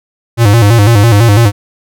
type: tone with vibrato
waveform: square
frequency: 109.3 Hz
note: A2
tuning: 11 cents flat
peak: -4 dBFS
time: 0.37-1.52 s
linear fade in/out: 50 ms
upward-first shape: square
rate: 6 Hz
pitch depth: 120 cents each way
effects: none